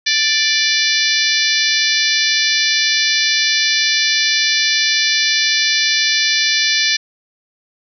harmonic tone, 587.3 Hz, D5, in tune, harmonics 3 / 4 / 5 / 6 / 7 / 8 / 9 / 10, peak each -20 / -20 / -25 / -20 / -20 / -21 / -22 / -24 dBFS, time 0.06-6.97 s, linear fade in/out 10 ms, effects none

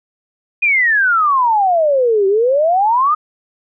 sine exponential two-way sweep, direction down then up, 2489 to 380.1 to 1263 Hz, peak -10 dBFS, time 0.62-3.15 s, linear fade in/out 10 ms, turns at 2.27 s, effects none

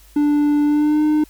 triangle tone with pitch glide, 293.7 to 304.1 Hz, D4 to D#4, 0 to -40 cents, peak -11 dBFS, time 0.16-1.24 s, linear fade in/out 5 ms, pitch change +60 cents, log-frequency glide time 0.64-1.03 s, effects added 50 Hz sine -46 dBFS peak until 1.29 s + white hiss -51 dBFS RMS until 1.29 s

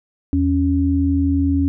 sine tone pair together, 81.97 / 277 Hz, E2 / C#4, -9 / -1 cents, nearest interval octave + major sixth, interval 2108 cents, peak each -18 / -16 dBFS, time 0.33-1.68 s, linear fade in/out 0 ms, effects none

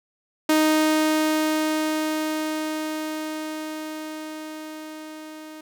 sawtooth tone with level ramp, 310.7 Hz, D#4, 2 cents flat, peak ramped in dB -12 to -34 dBFS, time 0.49-5.61 s, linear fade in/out 5 ms, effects none

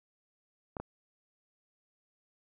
clicks, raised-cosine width 1 ms, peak -24 dBFS, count 2, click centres 0.768 / 0.8 s, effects none

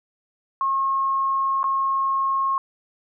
sine tone with dropouts, 1082 Hz, C#6, 42 cents flat, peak -19 dBFS, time 0.61-2.58 s, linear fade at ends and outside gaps 1 ms, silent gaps 1.631-1.641 s, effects none

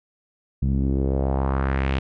sawtooth tone with low-pass filter sweep, 67.1 Hz, C2, 44 cents sharp, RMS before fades -22 dBFS, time 0.62-1.99 s, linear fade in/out 5 ms, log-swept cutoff 170 to 3100 Hz, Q 2.1, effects none

